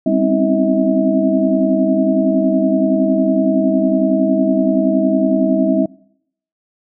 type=tone cluster; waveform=sine; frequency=198.4 / 259.3 / 270.1 / 320.4 / 642 Hz; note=G3 / C4 / C#4 / E4 / E5; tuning=+21 / -15 / -45 / -49 / -46 cents; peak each=-18 dBFS; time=0.06-5.86 s; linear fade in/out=5 ms; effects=noise-tail reverb RT60 0.7 s tail -22 dB re dry